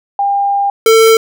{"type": "tone pair in turn", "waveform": ["sine", "square"], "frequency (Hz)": [801, 447.7], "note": ["G5", "A4"], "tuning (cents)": [37, 30], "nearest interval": "minor seventh", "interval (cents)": 1007, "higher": "first", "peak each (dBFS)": [-10, -5], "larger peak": "second", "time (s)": [[0.19, 0.7], [0.86, 1.17]], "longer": "first", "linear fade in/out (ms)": 2, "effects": []}